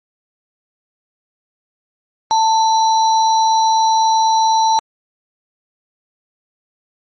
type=tone with sample-and-hold; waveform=sine; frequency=888 Hz; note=A5; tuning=16 cents sharp; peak=-10 dBFS; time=2.31-4.79 s; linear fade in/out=0 ms; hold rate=4900 Hz; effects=MP3 32 kbps